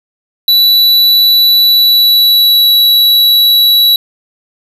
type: tone with pitch glide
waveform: square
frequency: 3951 to 3921 Hz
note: B7 to B7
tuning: 0 to -13 cents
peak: -5 dBFS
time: 0.48-3.96 s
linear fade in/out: 2 ms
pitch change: -13 cents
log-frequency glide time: 1.57-2.72 s
effects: none